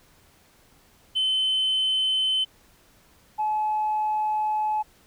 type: tone pair in turn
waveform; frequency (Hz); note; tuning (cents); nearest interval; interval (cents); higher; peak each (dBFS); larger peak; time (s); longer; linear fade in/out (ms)
sine; 3060 / 855.5; G7 / A5; -42 / -49; octave + minor seventh; 2207; first; -19 / -21; first; 1.15-2.45 / 3.38-4.83; second; 20
effects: tanh soft clip ceiling -18 dBFS + pink hiss -58 dBFS RMS until 5.06 s